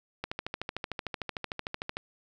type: click train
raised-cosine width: 0.3 ms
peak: -17 dBFS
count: 24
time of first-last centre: 0.24-1.969 s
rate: 13.3 Hz
effects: none